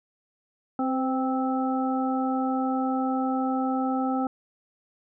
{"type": "harmonic tone with a mistuned harmonic", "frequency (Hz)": 262, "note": "C4", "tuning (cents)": 2, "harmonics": [1, 2, 3, 5], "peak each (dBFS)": [-25, -34, -29, -34], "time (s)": [0.79, 4.27], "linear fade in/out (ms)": 2, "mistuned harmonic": 2, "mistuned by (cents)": -29, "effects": []}